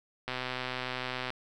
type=click train; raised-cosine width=0.3 ms; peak=-18 dBFS; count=131; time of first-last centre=0.28-1.304 s; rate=127 Hz; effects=none